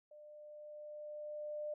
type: tone with level ramp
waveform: sine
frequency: 599 Hz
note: D5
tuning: 34 cents sharp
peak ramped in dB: -54 to -38 dBFS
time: 0.11-1.74 s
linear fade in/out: 5 ms
effects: none